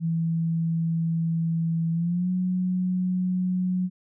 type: tone with pitch glide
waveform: sine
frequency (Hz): 164.81 to 182.87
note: E3 to F#3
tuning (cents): 0 to -20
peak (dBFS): -22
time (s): 0-3.9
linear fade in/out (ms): 50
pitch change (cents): +180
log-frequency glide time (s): 1.92-2.3
effects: none